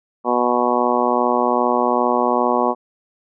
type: harmonic tone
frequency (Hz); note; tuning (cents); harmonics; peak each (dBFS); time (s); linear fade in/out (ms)
122.5; B2; -14; 2 / 3 / 4 / 5 / 6 / 7 / 8 / 9; -23 / -23 / -23 / -23 / -23 / -23 / -23 / -23; 0.24-2.75; 50
effects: none